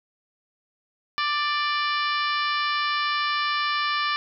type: harmonic tone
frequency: 589 Hz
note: D5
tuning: 5 cents sharp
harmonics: 2 / 3 / 4 / 5 / 6 / 7 / 8 / 9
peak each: -25 / -29 / -31 / -33 / -35 / -36 / -37 / -38 dBFS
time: 1.18-4.16 s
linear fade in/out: 0 ms
effects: none